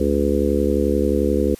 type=harmonic tone; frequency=71.4 Hz; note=D2; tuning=48 cents flat; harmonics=1 / 3 / 4 / 5 / 6 / 7; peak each=-23 / -23 / -23 / -23 / -23 / -23 dBFS; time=0-1.55 s; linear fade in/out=5 ms; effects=white hiss -46 dBFS RMS until 1.59 s + resampled to 32000 Hz